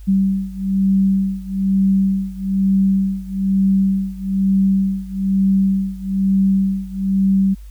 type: beating tone pair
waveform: sine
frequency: 192.9 / 194 Hz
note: G3 / G3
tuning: -28 / -18 cents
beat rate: 1.1 Hz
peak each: -16 / -18 dBFS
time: 0.07-7.55 s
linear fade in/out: 20 ms
effects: added 50 Hz sine -33 dBFS peak until 7.7 s + white hiss -55 dBFS RMS until 7.7 s